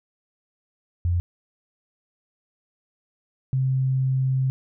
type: tone pair in turn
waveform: sine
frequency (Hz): 87.31 / 131.65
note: F2 / C3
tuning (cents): 0 / +11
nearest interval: perfect fifth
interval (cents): 711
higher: second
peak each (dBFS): -19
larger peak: neither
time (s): 1.05-1.2 / 3.53-4.5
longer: second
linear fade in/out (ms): 0
effects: none